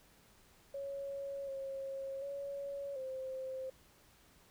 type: tone with pitch steps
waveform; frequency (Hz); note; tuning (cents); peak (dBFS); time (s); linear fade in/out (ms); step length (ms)
sine; 555 / 542 / 560 / 524; C#5 / C#5 / C#5 / C5; +2 / -39 / +18 / +2; -39; 0.74-3.7; 5; 740
effects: pink hiss -65 dBFS RMS until 4.5 s